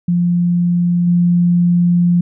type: tone with level steps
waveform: sine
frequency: 174.61 Hz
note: F3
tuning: in tune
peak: -11 / -9 dBFS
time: 0.08-2.21 s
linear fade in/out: 5 ms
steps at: 1.07 s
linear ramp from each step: 5 ms
effects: none